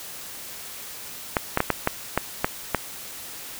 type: clicks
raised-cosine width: 0.5 ms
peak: -4 dBFS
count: 8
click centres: 1.368 / 1.574 / 1.604 / 1.703 / 1.874 / 2.176 / 2.445 / 2.747 s
effects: white hiss -38 dBFS RMS until 3.59 s